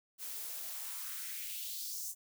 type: noise with high-pass filter sweep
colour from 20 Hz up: blue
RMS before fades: -42 dBFS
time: 0.18-2.15 s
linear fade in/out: 50 ms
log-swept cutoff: 280 to 7300 Hz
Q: 2.3
effects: none